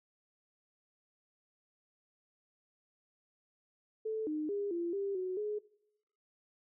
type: tone with pitch steps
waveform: sine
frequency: 438.3 / 305.7 / 405.2 / 342.5 / 397.2 / 369.9 / 420.3 Hz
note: A4 / D#4 / G#4 / F4 / G4 / F#4 / G#4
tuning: -7 / -30 / -43 / -34 / +23 / 0 / +21 cents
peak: -33 dBFS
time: 4.05-5.59 s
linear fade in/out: 10 ms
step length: 220 ms
effects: noise-tail reverb RT60 0.8 s tail -21 dB re dry

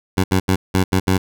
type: tone bursts at uneven times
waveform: 15% pulse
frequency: 93.6 Hz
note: F#2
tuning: 20 cents sharp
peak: -7 dBFS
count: 6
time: 0.17-0.24 / 0.31-0.4 / 0.48-0.56 / 0.74-0.84 / 0.92-1 / 1.07-1.18 s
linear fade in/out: 10 ms
effects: none

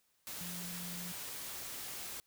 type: tone in noise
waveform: sine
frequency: 176.5 Hz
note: F3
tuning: 19 cents sharp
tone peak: -45 dBFS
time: 0.41-1.12 s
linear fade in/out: 0 ms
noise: white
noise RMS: -44 dBFS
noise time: 0.27-2.2 s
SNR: -4 dB
effects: white hiss -75 dBFS RMS until 2.26 s

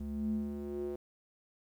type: tone with band-pass filter sweep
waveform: square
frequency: 71.8 Hz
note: D2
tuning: 39 cents flat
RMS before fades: -37 dBFS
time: 0-0.96 s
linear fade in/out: 5 ms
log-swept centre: 160 to 410 Hz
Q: 5.3
effects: 11-bit

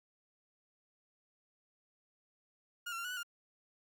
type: tone with pitch steps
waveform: 30% pulse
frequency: 1426 / 1357 / 1383 / 1468 / 1490 / 1408 Hz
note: F6 / E6 / F6 / F#6 / F#6 / F6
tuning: +36 / +50 / -17 / -14 / +12 / +14 cents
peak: -36 dBFS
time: 2.86-3.232 s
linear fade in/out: 10 ms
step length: 62 ms
effects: none

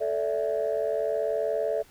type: chord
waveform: sine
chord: A suspended fourth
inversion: none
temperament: equal with one note detuned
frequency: 440 / 578.9 / 659.3 Hz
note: A4 / D5 / E5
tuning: 0 / -25 / 0 cents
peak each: -28 dBFS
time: 0-1.83 s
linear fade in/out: 20 ms
effects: tanh soft clip ceiling -18 dBFS + pink hiss -56 dBFS RMS until 1.9 s

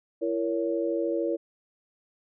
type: chord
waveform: sine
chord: A# diminished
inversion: second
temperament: just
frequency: 335.6 / 466.2 / 559.4 Hz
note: E4 / A#4 / C#5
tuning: +31 / 0 / +16 cents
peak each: -28 / -30 / -30 dBFS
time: 0.21-1.37 s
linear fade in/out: 20 ms
effects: none

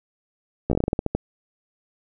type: slowing click train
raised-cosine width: 2 ms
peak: -8 dBFS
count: 12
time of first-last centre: 0.7-1.15 s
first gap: 14 ms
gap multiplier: 1.2
effects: none

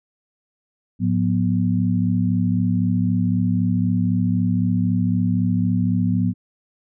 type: tone cluster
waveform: sine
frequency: 107 / 180.8 / 244.7 Hz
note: A2 / F#3 / B3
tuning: -48 / -40 / -16 cents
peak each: -21 / -20 / -22 dBFS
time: 0.99-6.34 s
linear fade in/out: 50 ms
effects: none

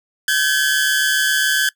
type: tone pair together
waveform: sawtooth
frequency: 1543 / 1690.2 Hz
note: G6 / G#6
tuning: -28 / +30 cents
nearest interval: major second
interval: 158 cents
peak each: -14 dBFS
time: 0.28-1.69 s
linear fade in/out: 2 ms
effects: noise-tail reverb RT60 0.1 s tail -22 dB re dry

